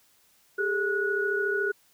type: tone cluster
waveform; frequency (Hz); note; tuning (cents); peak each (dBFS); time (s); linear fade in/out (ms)
sine; 397.7 / 431.5 / 1463; G4 / A4 / F#6; +25 / -34 / -20; -28 / -33 / -27; 0.58-1.72; 10
effects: white hiss -63 dBFS RMS until 1.93 s